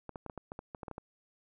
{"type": "clicks", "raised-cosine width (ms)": 1, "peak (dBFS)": -27, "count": 12, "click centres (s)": [0.093, 0.158, 0.263, 0.298, 0.377, 0.519, 0.591, 0.748, 0.832, 0.882, 0.913, 0.981], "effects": []}